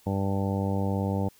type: harmonic tone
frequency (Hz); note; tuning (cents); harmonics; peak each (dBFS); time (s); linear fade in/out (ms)
98; G2; 0; 1 / 2 / 3 / 4 / 5 / 6 / 7 / 8 / 9; -28 / -29 / -35 / -39 / -35 / -38 / -44 / -39 / -39; 0.06-1.29; 10
effects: white hiss -59 dBFS RMS until 1.39 s